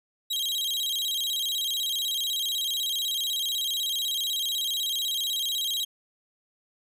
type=tone with vibrato; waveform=40% pulse; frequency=3520 Hz; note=A7; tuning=in tune; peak=-25 dBFS; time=0.3-5.85 s; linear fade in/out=10 ms; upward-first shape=square; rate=16 Hz; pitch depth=160 cents each way; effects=none